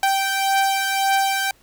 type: beating tone pair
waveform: sawtooth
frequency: 780 / 781.8 Hz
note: G5 / G5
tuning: -9 / -5 cents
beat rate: 1.8 Hz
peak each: -15 / -20 dBFS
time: 0.03-1.51 s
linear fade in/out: 2 ms
effects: pink hiss -56 dBFS RMS until 1.62 s

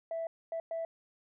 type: tone bursts at uneven times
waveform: sine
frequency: 659.3 Hz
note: E5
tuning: in tune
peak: -32 dBFS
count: 3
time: 0.11-0.27 / 0.52-0.6 / 0.71-0.85 s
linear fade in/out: 2 ms
effects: tanh soft clip ceiling -30 dBFS

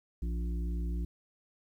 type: harmonic tone with a mistuned harmonic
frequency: 58.27 Hz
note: A#1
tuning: in tune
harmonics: 1 / 3 / 5 / 6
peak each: -31 / -41 / -47 / -50 dBFS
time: 0.22-1.05 s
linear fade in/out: 5 ms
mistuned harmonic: 5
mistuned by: -23 cents
effects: 11-bit

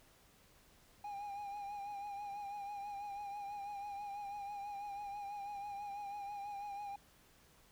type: tone with vibrato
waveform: triangle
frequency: 812 Hz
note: G#5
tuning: 39 cents flat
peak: -40 dBFS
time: 1.04-6.96 s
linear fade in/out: 5 ms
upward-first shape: triangle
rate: 6.1 Hz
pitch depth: 49 cents each way
effects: pink hiss -66 dBFS RMS until 7.71 s

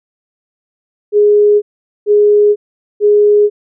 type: tone bursts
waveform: sine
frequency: 415.3 Hz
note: G#4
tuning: in tune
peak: -5 dBFS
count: 3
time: 1.12-3.5 s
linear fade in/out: 50 ms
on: 500 ms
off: 440 ms
effects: none

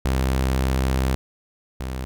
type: tone pair in turn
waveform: sawtooth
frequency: 65.41 / 64.62 Hz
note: C2 / C2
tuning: 0 / -21 cents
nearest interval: unison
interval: 21 cents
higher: first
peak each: -15 / -23 dBFS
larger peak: first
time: 0.05-1.15 / 1.8-2.05 s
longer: first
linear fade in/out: 0 ms
effects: none

